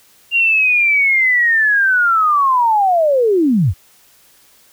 sine linear sweep, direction down, 2797 to 69 Hz, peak -10 dBFS, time 0.31-3.74 s, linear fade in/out 50 ms, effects white hiss -50 dBFS RMS until 4.72 s

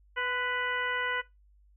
harmonic tone with a mistuned harmonic, 494.1 Hz, B4, 1 cent sharp, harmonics 1 / 2 / 3 / 4 / 5 / 6, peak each -38 / -36 / -32 / -34 / -43 / -40 dBFS, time 0.16-1.22 s, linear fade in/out 20 ms, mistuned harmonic 2, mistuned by +38 cents, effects noise-tail reverb RT60 0.2 s tail -19 dB re dry + added 50 Hz sine -58 dBFS peak until 1.76 s

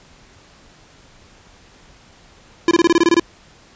square tone bursts, 339.3 Hz, F4, 50 cents flat, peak -10 dBFS, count 10, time 2.68-3.197 s, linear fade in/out 2 ms, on 31 ms, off 23 ms, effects pink hiss -48 dBFS RMS until 3.75 s + resampled to 16000 Hz

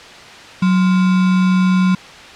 sine tone with sample-and-hold, 184.9 Hz, F#3, 1 cent flat, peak -10 dBFS, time 0.62-1.95 s, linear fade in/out 5 ms, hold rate 1225 Hz, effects white hiss -36 dBFS RMS until 2.35 s + low-pass 4000 Hz 12 dB/octave

